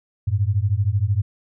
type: beating tone pair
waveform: sine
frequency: 95 / 108 Hz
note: F#2 / A2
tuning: +46 / -32 cents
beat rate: 13 Hz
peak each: -20 dBFS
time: 0.27-1.22 s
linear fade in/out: 10 ms
effects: none